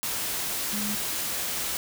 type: tone in noise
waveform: sine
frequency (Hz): 207.7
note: G#3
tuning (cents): 0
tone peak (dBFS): -31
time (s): 0.73-0.95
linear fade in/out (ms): 0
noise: white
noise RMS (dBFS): -30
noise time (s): 0.03-1.77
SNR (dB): -4
effects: none